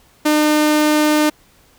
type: tone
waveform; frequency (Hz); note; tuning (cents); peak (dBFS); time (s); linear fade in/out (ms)
sawtooth; 302.7; D#4; -48; -8; 0.25-1.3; 10
effects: pink hiss -52 dBFS RMS until 1.78 s